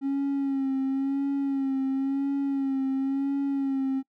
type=tone with vibrato; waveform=triangle; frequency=272.7 Hz; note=C#4; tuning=28 cents flat; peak=-21 dBFS; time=0.01-4.03 s; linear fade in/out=50 ms; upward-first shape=sine; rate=0.96 Hz; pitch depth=37 cents each way; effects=noise-tail reverb RT60 0.1 s tail -23 dB re dry + tanh soft clip ceiling -19 dBFS